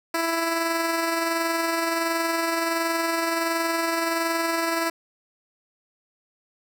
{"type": "tone with amplitude modulation", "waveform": "10% pulse", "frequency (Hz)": 331.5, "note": "E4", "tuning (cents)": 10, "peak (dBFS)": -13, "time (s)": [0.14, 4.9], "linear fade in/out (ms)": 5, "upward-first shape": "sine", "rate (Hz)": 21.4, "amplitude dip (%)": 30, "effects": []}